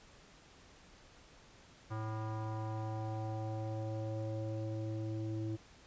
square tone with low-pass filter sweep, 109.5 Hz, A2, 8 cents flat, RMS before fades -39 dBFS, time 1.9-5.57 s, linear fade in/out 20 ms, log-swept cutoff 1200 to 370 Hz, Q 2.9, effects pink hiss -60 dBFS RMS until 5.86 s + resampled to 16000 Hz

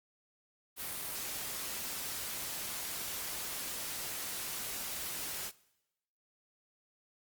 white noise with amplitude modulation, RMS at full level -38 dBFS, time 0.76-5.52 s, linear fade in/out 50 ms, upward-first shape sine, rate 266 Hz, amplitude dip 30%, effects noise-tail reverb RT60 0.9 s tail -21 dB re dry + Opus 32 kbps

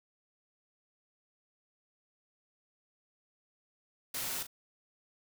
white noise with echo, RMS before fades -37 dBFS, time 4.14-4.43 s, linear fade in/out 5 ms, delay 39 ms, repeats 1, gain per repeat -10 dB, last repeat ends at 4.469 s, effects none

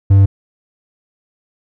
triangle tone, 98.1 Hz, G2, 2 cents sharp, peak -3 dBFS, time 0.1-0.26 s, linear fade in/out 10 ms, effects none

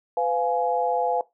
sine chord, F diminished, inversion second, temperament just, 502.9 / 698.5 / 838.1 Hz, Cb5 / F5 / Ab5, +31 / 0 / +16 cents, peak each -25 dBFS, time 0.17-1.21 s, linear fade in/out 2 ms, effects noise-tail reverb RT60 0.2 s tail -19 dB re dry

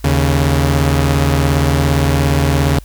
sawtooth tone pair together, 78.16 / 139 Hz, D#2 / C#3, +8 / +5 cents, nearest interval minor seventh, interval 997 cents, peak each -10 dBFS, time 0.04-2.79 s, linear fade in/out 5 ms, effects added 50 Hz sine -33 dBFS peak until 2.84 s + white hiss -47 dBFS RMS until 2.84 s

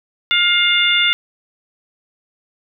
harmonic tone, 706 Hz, F5, 19 cents sharp, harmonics 2 / 3 / 4 / 5, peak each -20 / -17 / -17 / -17 dBFS, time 0.31-1.13 s, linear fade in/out 0 ms, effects none

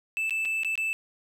triangle tone with dropouts, 2637 Hz, E7, in tune, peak -24 dBFS, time 0.17-0.93 s, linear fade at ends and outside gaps 0 ms, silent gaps 0.296-0.307 / 0.451-0.455 / 0.634-0.647 / 0.755-0.777 s, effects none

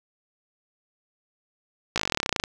slowing click train, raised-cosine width 0.2 ms, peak -6 dBFS, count 19, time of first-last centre 1.96-2.438 s, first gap 17 ms, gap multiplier 1.05, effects none

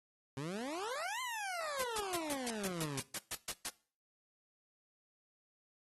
20% pulse exponential two-way sweep, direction up then down, 129 to 1052 to 129 Hz, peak -34 dBFS, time 0.37-3 s, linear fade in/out 2 ms, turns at 1.21 s
white noise bursts, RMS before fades -39 dBFS, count 12, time 1.79-3.688 s, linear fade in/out 2 ms, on 39 ms, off 130 ms
effects noise-tail reverb RT60 0.4 s tail -20 dB re dry + AAC 32 kbps

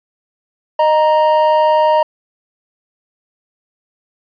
triangle tone pair together, 616.2 / 937 Hz, D#5 / A#5, -17 / +9 cents, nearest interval perfect fifth, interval 726 cents, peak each -10 dBFS, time 0.79-2.03 s, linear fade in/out 5 ms, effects resampled to 11025 Hz

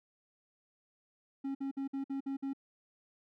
triangle tone bursts, 272.8 Hz, C#4, 28 cents flat, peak -32 dBFS, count 7, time 1.44-2.534 s, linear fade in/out 10 ms, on 110 ms, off 54 ms, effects none

